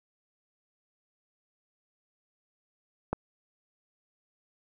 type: click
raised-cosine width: 1 ms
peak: -14 dBFS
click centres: 3.13 s
effects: none